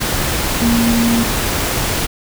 sine tone in noise, 233.1 Hz, A#3, in tune, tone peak -12 dBFS, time 0.61-1.24 s, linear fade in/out 20 ms, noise pink, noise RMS -18 dBFS, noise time 0-2.07 s, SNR +3 dB, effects none

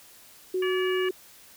sine tone, 370 Hz, F#4, in tune, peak -24 dBFS, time 0.54-1.11 s, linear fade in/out 5 ms
harmonic tone, 575 Hz, D5, 37 cents flat, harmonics 2 / 3 / 4 / 5, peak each -36 / -34 / -37 / -35 dBFS, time 0.62-1.09 s, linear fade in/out 5 ms
effects white hiss -52 dBFS RMS until 1.56 s

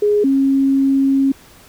sine tone pair in turn, 415.3 / 271.7 Hz, G#4 / C#4, 0 / -35 cents, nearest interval perfect fifth, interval 735 cents, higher first, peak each -11 dBFS, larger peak neither, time 0.02-0.24 / 0.24-1.32 s, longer second, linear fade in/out 5 ms, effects pink hiss -45 dBFS RMS until 1.68 s

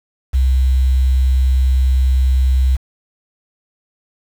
sine tone with quantisation, 65 Hz, C2, 11 cents flat, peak -10 dBFS, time 0.33-2.77 s, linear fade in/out 20 ms, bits 6, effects none

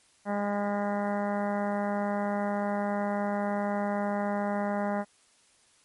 harmonic tone with a mistuned harmonic, 203.8 Hz, G#3, 32 cents flat, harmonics 1 / 2 / 3 / 4 / 5 / 6 / 7 / 8 / 9 / 10, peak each -30 / -39 / -32 / -34 / -40 / -44 / -43 / -46 / -46 / -48 dBFS, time 0.25-5.05 s, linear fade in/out 50 ms, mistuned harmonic 10, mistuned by -55 cents, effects white hiss -63 dBFS RMS until 5.84 s + MP3 48 kbps

